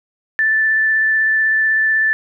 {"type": "tone with vibrato", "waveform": "sine", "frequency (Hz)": 1760, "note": "A6", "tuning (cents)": 0, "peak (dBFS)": -12, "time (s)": [0.39, 2.13], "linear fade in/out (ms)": 0, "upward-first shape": "sine", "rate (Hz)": 16, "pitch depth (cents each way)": 9, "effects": []}